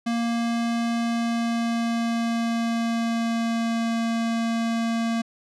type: tone with pitch glide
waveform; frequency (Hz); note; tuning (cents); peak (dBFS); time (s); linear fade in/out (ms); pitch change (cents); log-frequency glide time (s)
square; 233.1 to 229.4; A#3 to A#3; 0 to -28; -23; 0.06-5.22; 10; -28; 0.95-3.96
effects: low-pass 7000 Hz 12 dB/octave